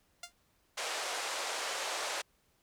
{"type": "tone with exponential decay", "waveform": "5% pulse", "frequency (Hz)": 698.5, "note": "F5", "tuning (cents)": 0, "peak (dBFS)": -27, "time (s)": [0.23, 0.33], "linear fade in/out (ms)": 5, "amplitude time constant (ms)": 20}
{"type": "band-pass noise", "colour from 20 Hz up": "pink", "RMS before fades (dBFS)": -37, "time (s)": [0.77, 2.22], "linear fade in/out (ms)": 10, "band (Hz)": [510, 8700], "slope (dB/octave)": 24}
{"effects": ["pink hiss -72 dBFS RMS until 2.62 s"]}